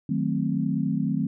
sine chord, D# diminished seventh, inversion none, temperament equal, 155.56 / 185 / 220 / 261.6 Hz, D#3 / F#3 / A3 / C4, 0 / 0 / 0 / 0 cents, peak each -28 dBFS, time 0.09-1.27 s, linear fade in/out 5 ms, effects none

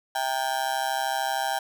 35% pulse tone with amplitude modulation, 791 Hz, G5, 15 cents sharp, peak -19 dBFS, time 0.15-1.59 s, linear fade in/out 5 ms, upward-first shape sine, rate 133 Hz, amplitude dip 95%, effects none

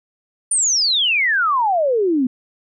sine exponential sweep, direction down, 9360 to 242.9 Hz, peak -14 dBFS, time 0.51-2.27 s, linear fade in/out 5 ms, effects none

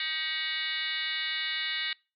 sine tone with frequency modulation, 2900 Hz, F#7, 35 cents flat, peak -29 dBFS, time 0-1.93 s, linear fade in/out 2 ms, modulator 332 Hz, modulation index 3.7, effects noise-tail reverb RT60 0.3 s tail -25 dB re dry

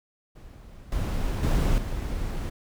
brown noise with level steps, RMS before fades -45 / -27 / -22 / -30 dBFS, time 0.35-2.5 s, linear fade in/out 10 ms, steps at 0.92 / 1.43 / 1.78 s, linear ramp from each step 2 ms, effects none

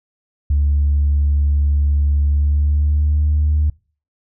sine tone with pitch glide, 72.1 to 75.16 Hz, D2 to D2, -31 to +41 cents, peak -11 dBFS, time 0.5-3.7 s, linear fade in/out 5 ms, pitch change +72 cents, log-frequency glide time 2.26-3.27 s, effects noise-tail reverb RT60 0.4 s tail -26 dB re dry + tanh soft clip ceiling -9 dBFS

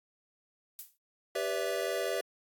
violet noise with exponential decay, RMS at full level -38 dBFS, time 0.79-0.97 s, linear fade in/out 0 ms, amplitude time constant 39 ms
square chord, E minor seventh, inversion first, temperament equal with one note detuned, 392 / 493.9 / 574.6 / 659.3 Hz, G4 / B4 / D5 / E5, 0 / 0 / -38 / 0 cents, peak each -37 dBFS, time 1.35-2.21 s, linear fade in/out 5 ms
effects AAC 64 kbps

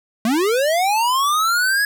square linear sweep, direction up, 210 to 1690 Hz, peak -16 dBFS, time 0.25-1.85 s, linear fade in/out 2 ms, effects none

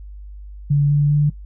sine tone with pitch steps, 143.9 / 145.57 / 147.26 Hz, D3 / D3 / D3, -35 / -15 / +5 cents, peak -12 dBFS, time 0.7-1.3 s, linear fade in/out 10 ms, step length 200 ms, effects noise-tail reverb RT60 0.1 s tail -20 dB re dry + added 50 Hz sine -33 dBFS peak until 1.45 s

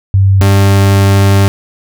sine / 40% pulse tone pair in turn, 97 / 98.64 Hz, G2 / G2, -18 / +11 cents, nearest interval unison, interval 29 cents, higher second, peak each -4 dBFS, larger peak neither, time 0.14-0.41 / 0.41-1.48 s, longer second, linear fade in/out 0 ms, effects none

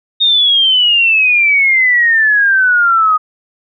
sine exponential sweep, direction down, 3712 to 1239 Hz, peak -7 dBFS, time 0.2-3.18 s, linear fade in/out 20 ms, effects none

